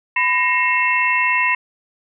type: tone cluster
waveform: sine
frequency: 1000 / 1864 / 2158 / 2679 Hz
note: B5 / A#6 / C#7 / E7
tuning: +21 / -1 / -47 / +27 cents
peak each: -20 dBFS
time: 0.16-1.55 s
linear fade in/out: 5 ms
effects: none